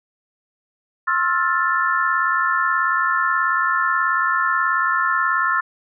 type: chord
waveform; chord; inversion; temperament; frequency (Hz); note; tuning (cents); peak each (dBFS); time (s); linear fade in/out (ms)
sine; F major seventh; second; equal with one note detuned; 1066.6 / 1318.5 / 1396.9 / 1760; C6 / E6 / F6 / A6; +33 / 0 / 0 / 0; -22; 1.07-5.61; 10
effects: none